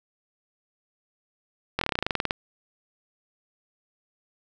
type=slowing click train; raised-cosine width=0.3 ms; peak=-8 dBFS; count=15; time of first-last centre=1.79-2.309 s; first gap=23 ms; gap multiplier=1.07; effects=none